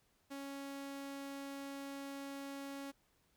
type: tone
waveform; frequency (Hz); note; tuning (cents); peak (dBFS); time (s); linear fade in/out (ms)
sawtooth; 277.2; C#4; 0; -40; 0.3-2.92; 20
effects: pink hiss -75 dBFS RMS until 3.36 s